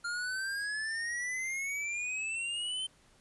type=exponential sweep; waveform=square; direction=up; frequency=1396.9 to 3105 Hz; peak=-34 dBFS; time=0.04-2.87 s; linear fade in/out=10 ms; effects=pink hiss -64 dBFS RMS until 3.2 s + resampled to 24000 Hz

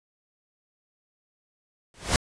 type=noise with exponential growth; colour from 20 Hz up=pink; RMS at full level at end=-18 dBFS; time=1.94-2.16 s; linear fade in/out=1 ms; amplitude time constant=47 ms; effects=resampled to 22050 Hz

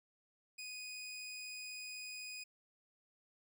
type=tone; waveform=20% pulse; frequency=2489 Hz; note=D#7; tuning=in tune; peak=-40 dBFS; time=0.58-2.44 s; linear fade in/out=10 ms; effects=none

